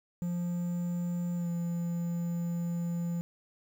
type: tone with pitch glide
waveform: triangle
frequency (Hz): 174.61 to 171.41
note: F3 to F3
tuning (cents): 0 to -32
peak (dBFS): -28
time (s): 0.22-3.21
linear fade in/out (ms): 0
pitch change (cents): -32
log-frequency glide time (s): 1.36-1.48
effects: 9-bit